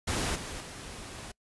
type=noise with level steps; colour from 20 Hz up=pink; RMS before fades=-31 / -39 / -43 dBFS; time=0.07-1.32 s; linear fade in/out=10 ms; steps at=0.35 / 0.6 s; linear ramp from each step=10 ms; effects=noise-tail reverb RT60 0.1 s tail -25 dB re dry + resampled to 24000 Hz